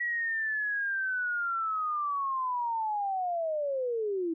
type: linear sweep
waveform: sine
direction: down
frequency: 1934 to 318.2 Hz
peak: -28 dBFS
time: 0-4.34 s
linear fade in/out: 10 ms
effects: none